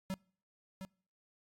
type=tone with echo; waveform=square; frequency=190 Hz; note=F#3; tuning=46 cents sharp; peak=-36 dBFS; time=0.1-0.14 s; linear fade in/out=0 ms; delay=710 ms; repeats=1; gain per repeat=-7 dB; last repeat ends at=0.85 s; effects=noise-tail reverb RT60 0.5 s tail -26 dB re dry + AAC 48 kbps